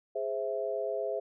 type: chord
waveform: sine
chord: Ab augmented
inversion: none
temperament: equal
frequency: 415.3 / 523.3 / 659.3 Hz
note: Ab4 / C5 / E5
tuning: 0 / 0 / 0 cents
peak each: -35 / -35 / -34 dBFS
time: 0.15-1.2 s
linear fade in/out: 10 ms
effects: none